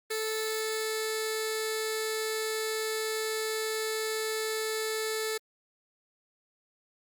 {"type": "tone with notch filter", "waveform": "15% pulse", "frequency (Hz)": 437.9, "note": "A4", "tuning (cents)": -8, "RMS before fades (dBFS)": -32, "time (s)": [0.1, 5.38], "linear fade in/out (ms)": 10, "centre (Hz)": 1000, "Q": 0.61, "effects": ["Opus 32 kbps"]}